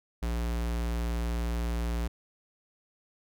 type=tone; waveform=square; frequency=58.27 Hz; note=A#1; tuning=in tune; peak=-29 dBFS; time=0.22-2.08 s; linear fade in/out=10 ms; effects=none